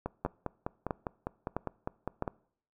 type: two click trains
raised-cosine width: 1 ms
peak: -19 / -17 dBFS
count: 12 / 4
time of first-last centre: 0.06-2.278 / 0.25-2.224 s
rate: 4.96 / 1.52 Hz
effects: noise-tail reverb RT60 0.6 s tail -23 dB re dry